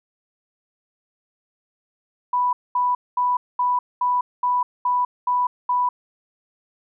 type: tone bursts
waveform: sine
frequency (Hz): 987.8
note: B5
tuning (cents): 0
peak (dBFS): -17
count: 9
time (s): 2.33-5.89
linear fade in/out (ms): 5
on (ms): 200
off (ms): 220
effects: none